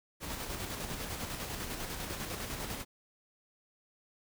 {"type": "noise with tremolo", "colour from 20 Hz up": "pink", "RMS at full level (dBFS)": -38, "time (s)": [0.2, 2.85], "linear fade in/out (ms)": 50, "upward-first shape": "square", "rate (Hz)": 10, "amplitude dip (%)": 35, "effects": []}